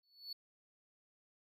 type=tone with exponential growth; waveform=triangle; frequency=4435 Hz; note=C#8; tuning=in tune; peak=-39 dBFS; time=0.03-0.33 s; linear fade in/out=5 ms; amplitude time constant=64 ms; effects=none